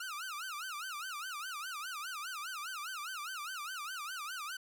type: tone with vibrato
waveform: sawtooth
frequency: 1343 Hz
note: E6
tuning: 32 cents sharp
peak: -36 dBFS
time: 0-4.57 s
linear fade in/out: 5 ms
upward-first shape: sine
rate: 4.9 Hz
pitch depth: 250 cents each way
effects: none